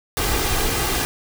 pink noise with comb filter, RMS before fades -21 dBFS, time 0.17-1.05 s, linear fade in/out 0 ms, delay 2.5 ms, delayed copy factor +0.5, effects none

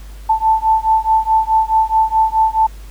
sine beating tone pair, 880 / 884.7 Hz, A5 / A5, 0 / +9 cents, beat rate 4.7 Hz, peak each -14 dBFS, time 0.29-2.67 s, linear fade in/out 10 ms, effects added 50 Hz sine -31 dBFS peak until 2.9 s + pink hiss -45 dBFS RMS until 2.9 s

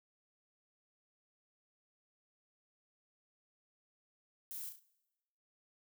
violet noise with echo, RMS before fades -45 dBFS, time 4.51-4.69 s, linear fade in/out 0 ms, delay 34 ms, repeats 3, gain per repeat -6 dB, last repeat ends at 4.792 s, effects noise-tail reverb RT60 1.0 s tail -21 dB re dry

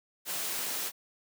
white noise, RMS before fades -34 dBFS, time 0.25-0.92 s, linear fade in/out 50 ms, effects high-pass 200 Hz 12 dB/octave

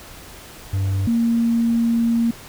triangle / sine tone pair in turn, 97.1 / 231.9 Hz, G2 / A#3, -16 / -9 cents, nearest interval octave + minor third, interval 1507 cents, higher second, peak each -16 / -15 dBFS, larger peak second, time 0.73-1.07 / 1.07-2.31 s, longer second, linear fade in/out 5 ms, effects pink hiss -40 dBFS RMS until 2.48 s

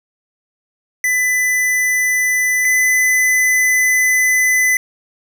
square tone pair in turn, 2000 / 2011 Hz, B6 / B6, +21 / +31 cents, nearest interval unison, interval 10 cents, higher second, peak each -14 / -12 dBFS, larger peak second, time 1.04-2.65 / 2.65-4.77 s, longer second, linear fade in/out 2 ms, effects none

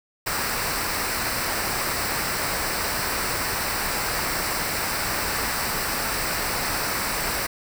pink noise with comb filter, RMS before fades -26 dBFS, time 0.26-7.47 s, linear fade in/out 10 ms, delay 0.3 ms, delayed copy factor -0.6, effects none

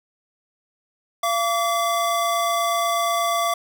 square tone pair together, 684 / 1149.4 Hz, F5 / D6, -36 / -38 cents, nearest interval major sixth, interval 898 cents, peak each -23 dBFS, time 1.23-3.54 s, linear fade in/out 5 ms, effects none

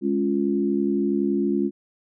sine chord, Db major, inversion second, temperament equal, 207.7 / 277.2 / 349.2 Hz, Ab3 / Db4 / F4, 0 / 0 / 0 cents, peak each -24 dBFS, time 0.01-1.71 s, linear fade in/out 50 ms, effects none

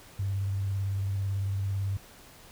sine tone with vibrato, 98 Hz, G2, in tune, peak -27 dBFS, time 0.19-1.97 s, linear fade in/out 5 ms, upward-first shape square, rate 18 Hz, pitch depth 26 cents each way, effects pink hiss -52 dBFS RMS until 2.51 s

